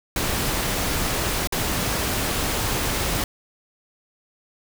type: noise with dropouts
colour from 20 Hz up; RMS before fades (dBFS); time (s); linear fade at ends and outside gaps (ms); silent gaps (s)
pink; -24; 0.16-3.24; 2; 1.473-1.523
effects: none